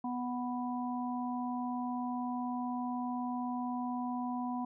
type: harmonic tone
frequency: 246.9 Hz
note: B3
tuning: in tune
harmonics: 1 / 3 / 4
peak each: -35 / -40 / -41 dBFS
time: 0.04-4.65 s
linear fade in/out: 5 ms
effects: none